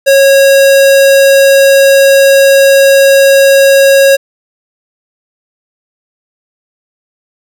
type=tone; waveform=square; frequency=548 Hz; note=C#5; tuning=20 cents flat; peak=-3 dBFS; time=0.06-4.17 s; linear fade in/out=20 ms; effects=none